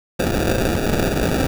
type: noise with sample-and-hold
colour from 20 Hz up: violet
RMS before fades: -19 dBFS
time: 0.19-1.47 s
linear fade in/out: 5 ms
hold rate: 1050 Hz
effects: none